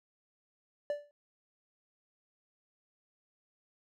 triangle tone with exponential decay, 584 Hz, D5, 10 cents flat, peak -26 dBFS, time 0.9-1.11 s, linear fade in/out 1 ms, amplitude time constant 45 ms, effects none

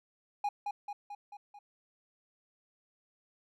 triangle tone with echo, 820 Hz, G#5, 22 cents flat, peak -27 dBFS, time 0.44-0.49 s, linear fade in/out 5 ms, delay 220 ms, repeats 5, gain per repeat -4 dB, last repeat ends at 1.59 s, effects none

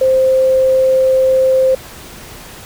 sine tone, 523.3 Hz, C5, in tune, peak -8 dBFS, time 0.01-1.75 s, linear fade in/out 5 ms, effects pink hiss -34 dBFS RMS until 2.65 s

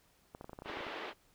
clicks, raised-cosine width 1 ms, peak -32 dBFS, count 12, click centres 0.349 / 0.411 / 0.444 / 0.495 / 0.532 / 0.589 / 0.621 / 0.659 / 0.699 / 0.772 / 0.807 / 0.867 s
pink band-pass noise, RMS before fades -43 dBFS, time 0.64-1.14 s, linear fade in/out 50 ms, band 320 to 3400 Hz, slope 24 dB/octave
effects pink hiss -69 dBFS RMS until 1.34 s

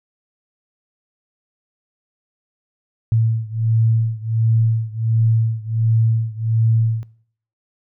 sine beating tone pair, 112.2 / 113.6 Hz, A2 / A#2, +34 / -44 cents, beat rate 1.4 Hz, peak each -17 / -19 dBFS, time 3.12-7.03 s, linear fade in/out 0 ms, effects noise-tail reverb RT60 0.6 s tail -21 dB re dry

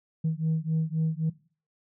sine beating tone pair, 157.9 / 161.7 Hz, D#3 / E3, +26 / -33 cents, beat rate 3.8 Hz, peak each -26 / -27 dBFS, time 0.24-1.3 s, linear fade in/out 10 ms, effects noise-tail reverb RT60 0.4 s tail -19 dB re dry + tanh soft clip ceiling -20 dBFS

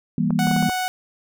sine chord, E diminished, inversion none, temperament just, 164.81 / 197.78 / 237.3 Hz, E3 / G3 / Bb3, 0 / +16 / +31 cents, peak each -22 dBFS, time 0.18-0.69 s, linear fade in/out 2 ms
clicks, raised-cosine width 1 ms, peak -16 dBFS, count 6, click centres 0.306 / 0.471 / 0.513 / 0.564 / 0.626 / 0.696 s
sawtooth tone, 740 Hz, F#5, in tune, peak -18 dBFS, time 0.39-0.88 s, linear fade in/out 0 ms
effects none

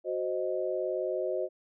sine chord, C diminished, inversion second, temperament equal, 370 / 523.3 / 622.3 Hz, Gb4 / C5 / Eb5, 0 / 0 / 0 cents, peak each -33 dBFS, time 0.04-1.49 s, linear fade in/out 50 ms, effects none

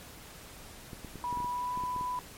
clicks, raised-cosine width 3 ms, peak -29 dBFS, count 11, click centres 0.932 / 1.047 / 1.157 / 1.327 / 1.373 / 1.403 / 1.445 / 1.775 / 1.837 / 1.963 / 2.011 s
sine tone with pitch glide, 977 to 994.7 Hz, B5 to B5, -19 to +12 cents, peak -31 dBFS, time 1.24-2.19 s, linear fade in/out 0 ms, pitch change +31 cents, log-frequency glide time 1.43-1.78 s
effects pink hiss -49 dBFS RMS until 2.37 s + MP3 64 kbps

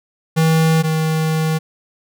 square tone pair in turn, 160.7 / 158.49 Hz, E3 / D#3, -44 / +32 cents, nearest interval unison, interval 24 cents, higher first, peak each -12 / -16 dBFS, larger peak first, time 0.36-0.83 / 0.83-1.59 s, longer second, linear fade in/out 20 ms, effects none

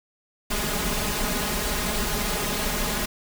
pink noise with comb filter, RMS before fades -26 dBFS, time 0.5-3.06 s, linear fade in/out 10 ms, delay 4.8 ms, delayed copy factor +0.95, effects none

